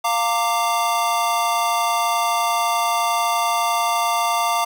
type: chord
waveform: square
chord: Bb major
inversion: second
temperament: equal with one note detuned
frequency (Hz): 698.5 / 916.8 / 1174.7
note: F5 / Bb5 / D6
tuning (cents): 0 / -29 / 0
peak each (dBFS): -23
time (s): 0.04-4.65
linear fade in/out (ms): 10
effects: none